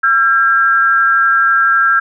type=tone pair together; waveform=sine; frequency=1356 / 1612.6 Hz; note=E6 / G6; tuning=+49 / +49 cents; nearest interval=minor third; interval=300 cents; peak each=-11 dBFS; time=0.03-2 s; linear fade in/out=10 ms; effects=none